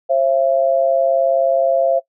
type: tone pair together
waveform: sine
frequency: 535 / 674 Hz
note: C5 / E5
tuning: +38 / +38 cents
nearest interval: major third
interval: 400 cents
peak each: -15 dBFS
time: 0.09-2 s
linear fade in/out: 20 ms
effects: noise-tail reverb RT60 0.1 s tail -20 dB re dry